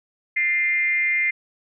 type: tone with frequency modulation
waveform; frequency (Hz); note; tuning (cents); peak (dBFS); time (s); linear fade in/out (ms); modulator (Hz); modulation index
sine; 2093; C7; 0; -18; 0.36-1.31; 10; 319; 0.49
effects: none